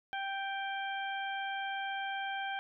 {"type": "harmonic tone with a mistuned harmonic", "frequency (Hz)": 784, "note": "G5", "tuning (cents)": 0, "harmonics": [1, 2, 3, 4], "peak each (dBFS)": [-37, -39, -45, -45], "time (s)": [0.13, 2.59], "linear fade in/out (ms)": 0, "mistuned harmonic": 4, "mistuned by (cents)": 17, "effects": []}